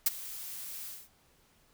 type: noise with ADSR envelope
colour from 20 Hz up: blue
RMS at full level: -22 dBFS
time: 0.06-1.09 s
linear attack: 7 ms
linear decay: 23 ms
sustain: -20 dB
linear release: 220 ms
effects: pink hiss -66 dBFS RMS until 1.73 s